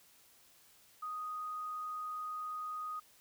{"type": "tone", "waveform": "sine", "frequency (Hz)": 1244.5, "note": "D#6", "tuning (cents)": 0, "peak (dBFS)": -38, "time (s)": [1.02, 3], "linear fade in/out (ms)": 10, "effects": ["white hiss -64 dBFS RMS until 3.2 s"]}